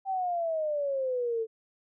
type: exponential sweep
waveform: sine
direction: down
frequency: 784 to 440 Hz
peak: -27 dBFS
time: 0.05-1.47 s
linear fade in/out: 50 ms
effects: none